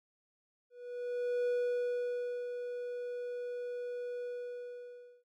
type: tone with ADSR envelope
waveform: triangle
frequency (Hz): 488.4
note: B4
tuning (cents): -19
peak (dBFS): -27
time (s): 0.7-5.24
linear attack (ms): 770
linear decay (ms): 1000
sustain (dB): -8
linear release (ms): 1000
effects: none